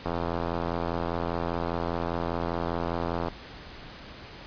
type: click train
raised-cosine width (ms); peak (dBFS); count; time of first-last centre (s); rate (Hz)
1; -15; 275; 0.06-3.284; 85
effects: pink hiss -44 dBFS RMS until 4.46 s + resampled to 11025 Hz